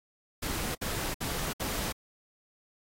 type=noise bursts; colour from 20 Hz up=pink; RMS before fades=-34 dBFS; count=4; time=0.42-1.926 s; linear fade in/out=10 ms; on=330 ms; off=62 ms; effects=AAC 48 kbps